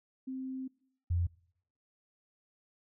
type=tone pair in turn; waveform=sine; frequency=261.6 / 86.7 Hz; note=C4 / F2; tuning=0 / -12 cents; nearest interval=octave + perfect fifth; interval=1912 cents; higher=first; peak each=-36 / -27 dBFS; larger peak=second; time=0.27-0.68 / 1.1-1.27 s; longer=first; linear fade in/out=10 ms; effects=noise-tail reverb RT60 0.7 s tail -24 dB re dry